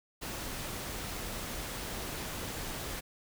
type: noise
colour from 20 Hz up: pink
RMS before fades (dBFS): -39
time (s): 0.21-3.01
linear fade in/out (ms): 20
effects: none